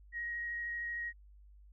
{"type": "tone with vibrato", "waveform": "sine", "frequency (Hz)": 1888, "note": "A#6", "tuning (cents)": 22, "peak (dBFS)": -36, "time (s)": [0.12, 1.13], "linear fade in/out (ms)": 50, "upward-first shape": "triangle", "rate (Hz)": 13, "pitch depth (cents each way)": 10, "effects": ["added 50 Hz sine -55 dBFS peak until 1.72 s"]}